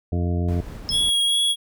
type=harmonic tone; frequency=87.31 Hz; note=F2; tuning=in tune; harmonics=1 / 2 / 3 / 4 / 5 / 7 / 8; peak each=-21 / -27 / -31 / -33 / -35 / -38 / -39 dBFS; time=0.12-0.61 s; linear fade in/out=5 ms
type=noise with tremolo; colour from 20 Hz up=brown; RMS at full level=-34 dBFS; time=0.48-1.1 s; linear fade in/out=5 ms; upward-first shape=sine; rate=5.1 Hz; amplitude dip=25%
type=tone with exponential decay; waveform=sine; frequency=5220 Hz; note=E8; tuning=18 cents flat; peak=-19 dBFS; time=0.89-1.05 s; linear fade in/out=0 ms; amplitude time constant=33 ms
type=tone with vibrato; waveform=square; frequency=3322 Hz; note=G#7; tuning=in tune; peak=-18 dBFS; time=0.9-1.56 s; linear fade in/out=50 ms; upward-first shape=sine; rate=2.4 Hz; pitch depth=15 cents each way
effects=none